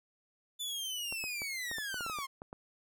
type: linear sweep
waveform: sawtooth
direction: down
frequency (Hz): 3520 to 1046.5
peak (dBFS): -33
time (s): 0.59-2.27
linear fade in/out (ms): 20
type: clicks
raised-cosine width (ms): 1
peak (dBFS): -30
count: 12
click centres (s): 1.125 / 1.24 / 1.419 / 1.714 / 1.784 / 1.943 / 2.008 / 2.064 / 2.098 / 2.187 / 2.419 / 2.529
effects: none